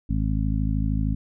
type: harmonic tone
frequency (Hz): 53.1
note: G#1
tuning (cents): +39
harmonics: 1 / 2 / 3 / 4 / 5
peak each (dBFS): -24 / -27 / -29 / -30 / -31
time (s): 0.09-1.15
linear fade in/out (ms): 10
effects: none